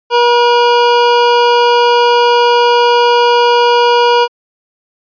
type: tone pair together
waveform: square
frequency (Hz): 479.5 / 959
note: A#4 / A#5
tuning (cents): +49 / +49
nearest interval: octave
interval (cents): 1200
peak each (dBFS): -10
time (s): 0.1-4.28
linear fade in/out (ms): 50
effects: resampled to 11025 Hz